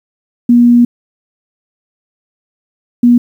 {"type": "tone pair in turn", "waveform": "sine", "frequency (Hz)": [240, 241.2], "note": ["B3", "B3"], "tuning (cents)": [-49, -41], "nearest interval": "unison", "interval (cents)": 8, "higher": "second", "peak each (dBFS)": -3, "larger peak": "neither", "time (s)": [[0.49, 0.85], [3.03, 3.18]], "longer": "first", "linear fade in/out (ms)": 5, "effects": ["7-bit"]}